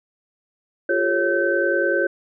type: tone cluster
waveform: sine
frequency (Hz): 348.6 / 399 / 438.9 / 550 / 1538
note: F4 / G4 / A4 / C#5 / G6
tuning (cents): -3 / +31 / -4 / -14 / -33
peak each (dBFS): -23 / -26 / -29 / -22 / -22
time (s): 0.89-2.07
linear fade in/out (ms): 5
effects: none